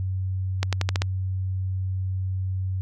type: accelerating click train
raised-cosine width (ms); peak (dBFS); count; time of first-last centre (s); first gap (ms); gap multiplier
0.2; -7; 6; 0.63-1.019; 97; 0.89
effects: added 94 Hz sine -24 dBFS peak until 2.81 s